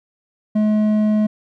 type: tone with hard clipping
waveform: sine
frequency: 213.1 Hz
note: G#3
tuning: 45 cents sharp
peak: -15 dBFS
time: 0.55-1.27 s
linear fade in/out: 10 ms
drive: 6 dB
effects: none